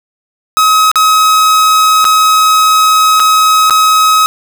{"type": "tone with dropouts", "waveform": "45% pulse", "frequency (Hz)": 1273, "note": "D#6", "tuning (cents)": 39, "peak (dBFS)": -5, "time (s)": [0.57, 4.26], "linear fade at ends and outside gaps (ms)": 0, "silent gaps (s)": [[0.915, 0.957], [2.044, 2.051], [3.197, 3.201], [3.698, 3.707]], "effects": ["7-bit"]}